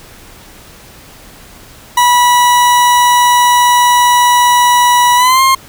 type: tone with pitch glide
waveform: 40% pulse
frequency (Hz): 975 to 1063.2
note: B5 to C6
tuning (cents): -23 to +27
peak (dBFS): -5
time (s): 1.97-5.55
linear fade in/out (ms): 5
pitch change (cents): +150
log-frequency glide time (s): 5.16-5.41
effects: pink hiss -37 dBFS RMS until 5.68 s

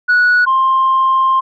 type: tone pair in turn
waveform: sine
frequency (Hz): 1468 / 1055.6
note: F#6 / C6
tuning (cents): -14 / +15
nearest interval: tritone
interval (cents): 571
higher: first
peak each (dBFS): -6 / -8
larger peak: first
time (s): 0.08-0.46 / 0.46-1.41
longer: second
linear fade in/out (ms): 20
effects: tanh soft clip ceiling -6 dBFS

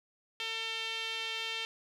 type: tone with band-pass filter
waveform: sawtooth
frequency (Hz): 449.5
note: A4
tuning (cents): +37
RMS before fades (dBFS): -37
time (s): 0.4-1.65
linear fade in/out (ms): 0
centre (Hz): 3100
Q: 3.2
effects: none

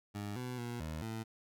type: tone with pitch steps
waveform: 20% pulse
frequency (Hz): 102.6 / 125.1 / 119.8 / 78.7 / 111.9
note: G#2 / B2 / A#2 / D#2 / A2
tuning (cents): -21 / +23 / +48 / +20 / +30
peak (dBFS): -34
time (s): 0.14-1.24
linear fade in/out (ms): 20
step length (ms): 220
effects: none

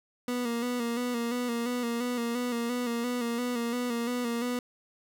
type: tone with vibrato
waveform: 30% pulse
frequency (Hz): 240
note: B3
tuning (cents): -49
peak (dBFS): -26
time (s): 0.28-4.59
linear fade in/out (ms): 2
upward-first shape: square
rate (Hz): 2.9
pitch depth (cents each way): 42
effects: none

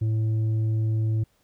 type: tone with tanh clipping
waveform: sine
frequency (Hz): 110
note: A2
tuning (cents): 0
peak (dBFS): -22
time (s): 0.01-1.24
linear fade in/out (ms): 10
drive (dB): 5
effects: pink hiss -67 dBFS RMS until 1.43 s

